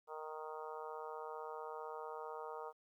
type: harmonic tone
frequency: 155.56 Hz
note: D#3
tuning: in tune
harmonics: 3 / 4 / 5 / 6 / 7 / 8 / 9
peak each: -48 / -53 / -52 / -50 / -55 / -52 / -62 dBFS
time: 0.07-2.73 s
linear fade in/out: 50 ms
effects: 13-bit